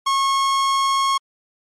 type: tone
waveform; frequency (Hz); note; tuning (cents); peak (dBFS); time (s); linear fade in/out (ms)
45% pulse; 1090; C#6; -29; -16; 0.06-1.18; 10
effects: low-pass 8000 Hz 12 dB/octave + MP3 64 kbps